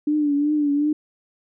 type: tone with vibrato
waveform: sine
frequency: 293.7 Hz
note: D4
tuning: in tune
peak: -17 dBFS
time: 0.07-0.93 s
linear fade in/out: 5 ms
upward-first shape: triangle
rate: 2.7 Hz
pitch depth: 64 cents each way
effects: none